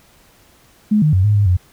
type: tone with pitch steps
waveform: sine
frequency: 211.3 / 152.5 / 93.7 / 104.7 / 102.2 / 90.4 Hz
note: G#3 / D#3 / F#2 / G#2 / G#2 / F#2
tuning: +30 / -34 / +22 / +15 / -27 / -40 cents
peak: -10 dBFS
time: 0.91-1.57 s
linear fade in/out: 10 ms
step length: 110 ms
effects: pink hiss -51 dBFS RMS until 1.72 s